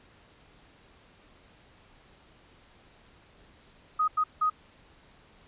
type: tone bursts at uneven times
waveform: sine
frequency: 1251 Hz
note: D#6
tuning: 9 cents sharp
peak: -22 dBFS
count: 3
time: 3.99-4.08 / 4.17-4.24 / 4.41-4.5 s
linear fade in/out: 10 ms
effects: pink hiss -58 dBFS RMS until 5.47 s + resampled to 8000 Hz